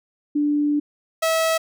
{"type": "tone pair in turn", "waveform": ["sine", "sawtooth"], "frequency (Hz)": [293.7, 648.4], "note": ["D4", "E5"], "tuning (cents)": [0, -29], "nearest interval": "octave + major second", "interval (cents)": 1371, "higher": "second", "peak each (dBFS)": [-17, -14], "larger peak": "second", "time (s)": [[0.35, 0.8], [1.22, 1.58]], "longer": "first", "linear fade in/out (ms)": 10, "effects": []}